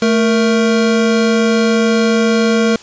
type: tone pair together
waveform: square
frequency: 220.7 / 466.2 Hz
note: A3 / A#4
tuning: +5 / 0 cents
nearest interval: octave + minor second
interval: 1295 cents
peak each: -13 / -15 dBFS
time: 0.02-2.76 s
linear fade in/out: 2 ms
effects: white hiss -37 dBFS RMS until 2.82 s + resampled to 16000 Hz